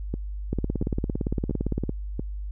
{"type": "two click trains", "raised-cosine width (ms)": 3, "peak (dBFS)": [-13, -15], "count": [25, 4], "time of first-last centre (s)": [[0.53, 1.894], [0.14, 2.195]], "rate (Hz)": [17.6, 1.46], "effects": ["added 50 Hz sine -30 dBFS peak until 2.51 s"]}